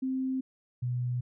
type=tone pair in turn; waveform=sine; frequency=261.6 / 123.46 Hz; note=C4 / B2; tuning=0 / 0 cents; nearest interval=octave + minor second; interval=1300 cents; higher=first; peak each=-28 dBFS; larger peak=neither; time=0.02-0.41 / 0.82-1.21 s; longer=neither; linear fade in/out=10 ms; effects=none